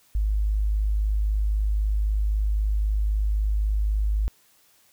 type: tone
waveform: sine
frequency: 51.91 Hz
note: G#1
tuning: in tune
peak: -20 dBFS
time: 0.15-4.28 s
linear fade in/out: 0 ms
effects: white hiss -60 dBFS RMS until 4.92 s